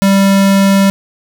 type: tone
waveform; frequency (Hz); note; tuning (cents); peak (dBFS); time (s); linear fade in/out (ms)
square; 196; G3; 0; -7; 0.02-0.9; 0
effects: none